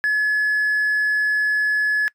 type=tone; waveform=triangle; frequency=1705 Hz; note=G#6; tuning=45 cents sharp; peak=-13 dBFS; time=0.04-2.08 s; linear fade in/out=0 ms; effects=noise-tail reverb RT60 0.1 s tail -25 dB re dry + tanh soft clip ceiling -13 dBFS